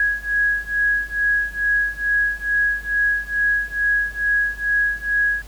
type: beating tone pair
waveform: sine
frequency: 1661.2 / 1663.5 Hz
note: G#6 / G#6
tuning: 0 / +2 cents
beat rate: 2.3 Hz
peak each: -21 / -20 dBFS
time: 0-5.42 s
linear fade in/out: 2 ms
effects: added 50 Hz sine -36 dBFS peak until 5.47 s + pink hiss -46 dBFS RMS until 5.47 s